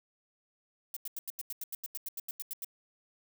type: noise bursts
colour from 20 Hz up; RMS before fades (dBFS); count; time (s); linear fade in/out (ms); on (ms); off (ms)
violet; -38; 16; 0.94-2.646; 2; 26; 86
effects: none